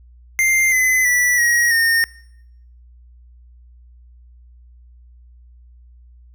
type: tone with pitch steps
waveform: square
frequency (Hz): 2097 / 2028 / 1961.1 / 1896.5 / 1834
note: C7 / B6 / B6 / A#6 / A#6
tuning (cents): +3 / +45 / -13 / +29 / -29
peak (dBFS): -14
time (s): 0.39-2.04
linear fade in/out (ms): 0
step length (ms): 330
effects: noise-tail reverb RT60 0.8 s tail -23 dB re dry + added 60 Hz sine -43 dBFS peak until 6.34 s